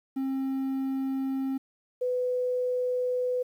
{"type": "tone pair in turn", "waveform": ["triangle", "sine"], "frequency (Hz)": [267.3, 499.5], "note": ["C4", "B4"], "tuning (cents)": [37, 20], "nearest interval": "major seventh", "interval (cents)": 1083, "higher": "second", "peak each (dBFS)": -25, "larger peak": "neither", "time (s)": [[0.16, 1.58], [2.01, 3.43]], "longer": "neither", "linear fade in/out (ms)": 10, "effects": ["10-bit"]}